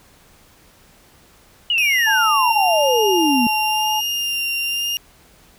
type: exponential sweep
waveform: sine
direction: down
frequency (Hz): 2960 to 226.8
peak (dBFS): -15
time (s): 1.7-3.47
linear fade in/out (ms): 2
type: tone with vibrato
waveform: 35% pulse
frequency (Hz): 2800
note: F7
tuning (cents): +4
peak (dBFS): -18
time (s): 1.78-4.97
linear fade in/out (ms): 0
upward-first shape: sine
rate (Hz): 1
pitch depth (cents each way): 18
type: tone with pitch glide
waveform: sine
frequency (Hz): 878 to 860.9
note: A5 to A5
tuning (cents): -4 to -38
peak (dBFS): -19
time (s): 2.06-4.01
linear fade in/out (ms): 20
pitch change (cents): -34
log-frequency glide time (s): 2.43-3.1
effects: pink hiss -51 dBFS RMS until 5.58 s